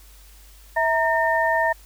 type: tone cluster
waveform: sine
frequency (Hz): 652 / 928 / 1818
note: E5 / A#5 / A#6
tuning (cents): -19 / -8 / -44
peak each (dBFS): -22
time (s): 0.76-1.73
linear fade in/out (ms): 10
effects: added 50 Hz sine -46 dBFS peak until 1.85 s + white hiss -52 dBFS RMS until 1.85 s